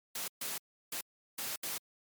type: noise bursts at uneven times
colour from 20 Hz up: white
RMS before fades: -38 dBFS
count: 5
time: 0.15-0.28 / 0.41-0.58 / 0.92-1.01 / 1.38-1.56 / 1.63-1.78 s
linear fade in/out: 5 ms
effects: high-pass 150 Hz 12 dB/octave + MP3 96 kbps